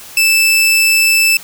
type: tone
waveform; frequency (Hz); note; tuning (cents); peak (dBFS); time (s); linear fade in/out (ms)
sawtooth; 2637; E7; 0; -5; 0.17-1.37; 2
effects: white hiss -34 dBFS RMS until 1.43 s